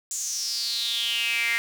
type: tone with high-pass filter sweep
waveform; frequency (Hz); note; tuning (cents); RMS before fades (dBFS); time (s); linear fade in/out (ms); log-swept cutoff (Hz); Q
sawtooth; 233.1; A#3; 0; -27; 0.11-1.58; 0; 7200 to 2000; 7.3
effects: none